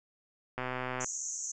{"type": "click train", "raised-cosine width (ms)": 0.5, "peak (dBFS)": -20, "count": 60, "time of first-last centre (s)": [0.58, 1.045], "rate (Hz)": 127}
{"type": "band-pass noise", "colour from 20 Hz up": "white", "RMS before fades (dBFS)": -38, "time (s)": [1, 1.52], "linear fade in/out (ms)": 10, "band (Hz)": [6100, 7100], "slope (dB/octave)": 96}
{"effects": []}